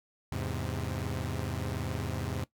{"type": "chord", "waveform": "sawtooth", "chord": "E augmented", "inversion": "none", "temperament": "equal", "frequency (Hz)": [82.41, 103.83, 130.81], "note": ["E2", "G#2", "B#2"], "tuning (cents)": [0, 0, 0], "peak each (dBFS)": -33, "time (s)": [0.32, 2.44], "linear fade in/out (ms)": 0, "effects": ["noise-tail reverb RT60 0.1 s tail -17 dB re dry"]}